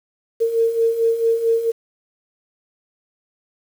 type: beating tone pair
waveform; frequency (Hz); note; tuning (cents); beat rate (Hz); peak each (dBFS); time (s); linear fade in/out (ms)
sine; 454 / 458.5; A#4 / A#4; -46 / -29; 4.5; -22 / -16; 0.4-1.72; 20
effects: 7-bit